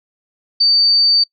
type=tone; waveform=sine; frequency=4597 Hz; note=D8; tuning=38 cents flat; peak=-9 dBFS; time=0.6-1.24 s; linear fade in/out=10 ms; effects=noise-tail reverb RT60 0.1 s tail -24 dB re dry